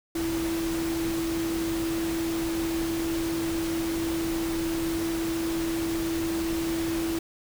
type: tone in noise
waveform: sine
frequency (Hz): 330.3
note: E4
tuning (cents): +4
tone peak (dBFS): -26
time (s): 0.15-7.19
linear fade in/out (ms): 5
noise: pink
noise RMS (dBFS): -35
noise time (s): 0.15-7.19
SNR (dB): +6
effects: none